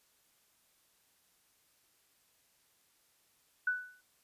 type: tone with exponential decay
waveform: sine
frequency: 1488 Hz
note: F#6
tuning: 9 cents sharp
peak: -26 dBFS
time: 3.67-4.01 s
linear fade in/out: 5 ms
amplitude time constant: 73 ms
effects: white hiss -71 dBFS RMS until 4.23 s + resampled to 32000 Hz